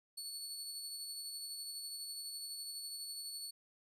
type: tone with tremolo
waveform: 25% pulse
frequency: 4427 Hz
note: C#8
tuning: 3 cents flat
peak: -37 dBFS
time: 0.17-3.51 s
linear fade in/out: 10 ms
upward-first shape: sine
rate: 12 Hz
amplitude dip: 30%
effects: none